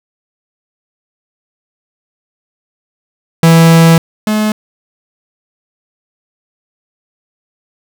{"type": "tone pair in turn", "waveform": "45% pulse", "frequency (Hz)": [164.81, 213.9], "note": ["E3", "A3"], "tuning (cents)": [0, -49], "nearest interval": "perfect fourth", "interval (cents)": 451, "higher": "second", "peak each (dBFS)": [-3, -10], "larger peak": "first", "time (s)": [[3.43, 3.98], [4.27, 4.52]], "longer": "first", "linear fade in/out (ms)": 2, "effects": []}